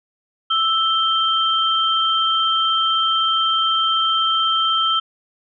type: tone pair together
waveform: sine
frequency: 1318.5 / 3142 Hz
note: E6 / G7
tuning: 0 / +3 cents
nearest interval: octave + minor third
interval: 1503 cents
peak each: -18 dBFS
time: 0.5-5 s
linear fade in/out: 10 ms
effects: none